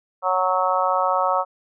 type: harmonic tone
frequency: 184.9 Hz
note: F#3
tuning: 1 cent flat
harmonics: 3 / 4 / 5 / 6 / 7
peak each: -24 / -24 / -24 / -24 / -24 dBFS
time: 0.22-1.45 s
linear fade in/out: 50 ms
effects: none